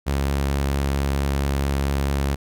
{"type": "tone with vibrato", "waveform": "sawtooth", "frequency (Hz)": 69.4, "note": "C#2", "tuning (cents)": 3, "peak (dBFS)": -16, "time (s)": [0.06, 2.36], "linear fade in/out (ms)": 20, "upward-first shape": "sine", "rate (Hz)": 4.5, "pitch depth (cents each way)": 10, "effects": []}